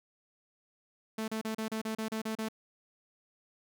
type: tone bursts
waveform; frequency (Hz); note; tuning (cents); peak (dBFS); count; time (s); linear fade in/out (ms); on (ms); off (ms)
sawtooth; 220; A3; 0; -29; 10; 1.18-2.486; 5; 100; 34
effects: none